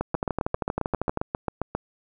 two click trains, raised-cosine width 1 ms, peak -11 / -11 dBFS, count 14 / 14, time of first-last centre 0.01-1.75 / 0.15-1.174 s, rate 7.47 / 12.7 Hz, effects none

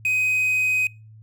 triangle tone with quantisation, 2513 Hz, D#7, 17 cents sharp, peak -17 dBFS, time 0.05-0.87 s, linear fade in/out 2 ms, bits 7, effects noise-tail reverb RT60 0.3 s tail -26 dB re dry + added 109 Hz sine -43 dBFS peak until 1.22 s

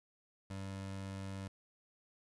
25% pulse tone, 97 Hz, G2, 18 cents flat, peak -38 dBFS, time 0.5-1.48 s, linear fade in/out 5 ms, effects resampled to 24000 Hz + 12-bit

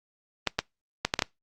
clicks, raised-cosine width 0.2 ms, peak -6 dBFS, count 6, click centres 0.473 / 0.59 / 1.05 / 1.139 / 1.192 / 1.222 s, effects noise-tail reverb RT60 0.2 s tail -25 dB re dry + Opus 32 kbps

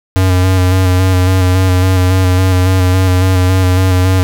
square tone with vibrato, 92.5 Hz, F#2, in tune, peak -8 dBFS, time 0.16-4.23 s, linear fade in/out 0 ms, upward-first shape square, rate 3.6 Hz, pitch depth 24 cents each way, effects none

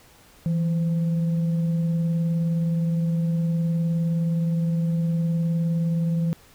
sine tone with frequency modulation, 165.3 Hz, E3, 5 cents sharp, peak -20 dBFS, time 0.46-6.33 s, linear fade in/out 0 ms, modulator 350 Hz, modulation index 0.23, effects pink hiss -53 dBFS RMS until 6.54 s

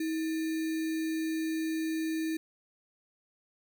sine tone with sample-and-hold, 319.8 Hz, D#4, 48 cents sharp, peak -29 dBFS, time 0-2.37 s, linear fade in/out 5 ms, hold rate 2100 Hz, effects none

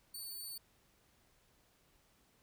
10% pulse tone, 4496 Hz, C#8, 24 cents sharp, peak -37 dBFS, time 0.14-0.58 s, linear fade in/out 5 ms, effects pink hiss -71 dBFS RMS until 2.42 s

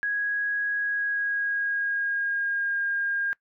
sine tone with pitch glide, 1657 to 1614.5 Hz, G#6 to G#6, -4 to -49 cents, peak -24 dBFS, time 0.03-3.33 s, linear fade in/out 0 ms, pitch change -45 cents, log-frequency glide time 0.76-2.82 s, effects noise-tail reverb RT60 0.1 s tail -22 dB re dry

